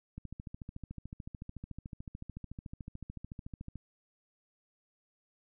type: click train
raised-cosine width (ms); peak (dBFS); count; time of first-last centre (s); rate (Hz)
5; -30; 50; 0.18-3.757; 13.7
effects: none